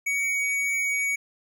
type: tone with tanh clipping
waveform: triangle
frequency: 2249 Hz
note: C#7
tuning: 24 cents sharp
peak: -25 dBFS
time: 0.06-1.16 s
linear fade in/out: 10 ms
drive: 18 dB
effects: none